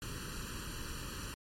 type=noise with comb filter; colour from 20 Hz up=pink; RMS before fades=-42 dBFS; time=0.02-1.34 s; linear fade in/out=0 ms; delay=0.69 ms; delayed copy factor=+0.95; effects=low-pass 12000 Hz 12 dB/octave + MP3 64 kbps